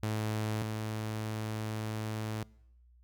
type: tone pair in turn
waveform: sawtooth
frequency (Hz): 108.1 / 108.79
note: A2 / A2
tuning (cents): -30 / -19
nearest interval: unison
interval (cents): 11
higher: second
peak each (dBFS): -27 / -30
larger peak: first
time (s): 0.03-0.62 / 0.62-2.43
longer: second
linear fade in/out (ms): 0
effects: noise-tail reverb RT60 0.8 s tail -24 dB re dry + added 60 Hz sine -58 dBFS peak until 3.03 s